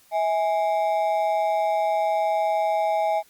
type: ring-modulated tone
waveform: triangle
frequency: 737 Hz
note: F#5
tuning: 7 cents flat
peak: -15 dBFS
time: 0.11-3.23 s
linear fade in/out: 50 ms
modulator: 89.6 Hz
effects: white hiss -57 dBFS RMS until 3.29 s + Opus 48 kbps